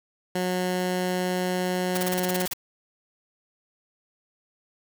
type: tone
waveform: 15% pulse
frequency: 182.1 Hz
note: F#3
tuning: 27 cents flat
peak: -18 dBFS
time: 0.35-2.46 s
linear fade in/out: 5 ms
type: noise bursts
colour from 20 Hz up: white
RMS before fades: -29 dBFS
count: 11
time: 1.95-2.535 s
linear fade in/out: 5 ms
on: 25 ms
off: 31 ms
effects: none